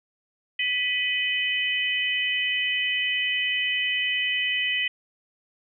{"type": "tone cluster", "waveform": "sine", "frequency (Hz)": [1973, 2517, 3025], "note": ["B6", "D#7", "F#7"], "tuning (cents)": [-2, 19, 38], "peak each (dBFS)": -27, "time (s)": [0.59, 4.88], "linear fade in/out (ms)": 5, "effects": []}